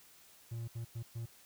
triangle tone bursts at uneven times, 115.7 Hz, A#2, 13 cents flat, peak -36 dBFS, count 4, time 0.51-0.68 / 0.75-0.85 / 0.95-1.03 / 1.15-1.26 s, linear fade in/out 10 ms, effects white hiss -61 dBFS RMS until 1.45 s

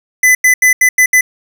square tone bursts at uneven times, 2009 Hz, B6, 29 cents sharp, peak -6 dBFS, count 6, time 0.23-0.35 / 0.44-0.54 / 0.62-0.73 / 0.81-0.89 / 0.98-1.06 / 1.13-1.21 s, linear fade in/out 5 ms, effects none

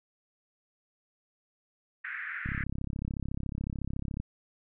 white band-pass noise, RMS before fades -38 dBFS, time 2.04-2.64 s, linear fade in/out 10 ms, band 1500 to 2000 Hz, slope 48 dB/octave
click train, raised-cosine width 5 ms, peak -22 dBFS, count 60, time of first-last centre 2.46-4.2 s, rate 33.9 Hz
effects none

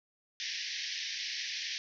white band-pass noise, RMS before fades -38 dBFS, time 0.4-1.78 s, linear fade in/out 0 ms, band 1700 to 5900 Hz, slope 96 dB/octave, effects none

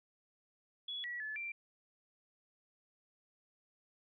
sine tone with pitch steps, 3383 / 1932 / 1727 / 2358 Hz, G#7 / B6 / A6 / D7, +31 / -39 / -33 / +6 cents, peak -39 dBFS, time 0.88-1.52 s, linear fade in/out 5 ms, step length 160 ms, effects none

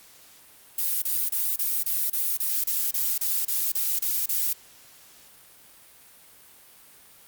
violet noise bursts, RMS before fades -25 dBFS, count 14, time 0.78-4.53 s, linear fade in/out 5 ms, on 240 ms, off 30 ms, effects white hiss -52 dBFS RMS until 7.27 s + Opus 48 kbps

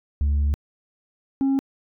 sine tone pair in turn, 72.1 / 271.3 Hz, D2 / C#4, -31 / -37 cents, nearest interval octave + major seventh, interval 2294 cents, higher second, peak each -15 dBFS, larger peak neither, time 0.21-0.54 / 1.41-1.59 s, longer first, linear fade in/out 0 ms, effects tanh soft clip ceiling -17 dBFS

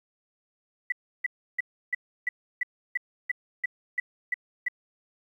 sine tone bursts, 1975.5 Hz, B6, in tune, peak -23 dBFS, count 12, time 0.9-4.684 s, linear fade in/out 5 ms, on 22 ms, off 320 ms, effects 10-bit

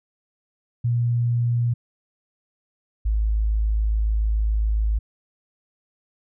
sine tone pair in turn, 119.3 / 53.56 Hz, A#2 / A1, +41 / -46 cents, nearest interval octave + major second, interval 1387 cents, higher first, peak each -18 dBFS, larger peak neither, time 0.84-1.74 / 3.05-4.99 s, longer second, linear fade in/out 10 ms, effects none

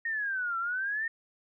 sine exponential two-way sweep, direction down then up, 1864.7 to 1339 to 1845 Hz, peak -29 dBFS, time 0.05-1.08 s, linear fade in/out 5 ms, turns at 0.58 s, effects none

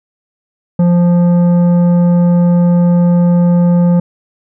sine tone with tanh clipping, 174.61 Hz, F3, in tune, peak -8 dBFS, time 0.79-4 s, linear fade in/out 5 ms, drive 10 dB, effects none

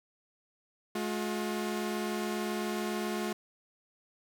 sawtooth tone pair together, 212.8 / 358.3 Hz, G#3 / F4, +42 / +44 cents, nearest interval major sixth, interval 902 cents, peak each -30 / -31 dBFS, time 0.95-3.33 s, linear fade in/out 5 ms, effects none

